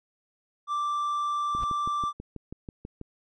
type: tone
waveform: triangle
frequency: 1174.7 Hz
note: D6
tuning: in tune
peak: -24 dBFS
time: 0.67-2.13 s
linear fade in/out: 50 ms
type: noise with exponential growth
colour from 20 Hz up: brown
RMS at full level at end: -33 dBFS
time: 1.51-1.64 s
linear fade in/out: 2 ms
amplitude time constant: 28 ms
type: click train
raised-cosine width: 3 ms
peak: -25 dBFS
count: 10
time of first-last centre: 1.55-3.013 s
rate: 6.15 Hz
effects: resampled to 22050 Hz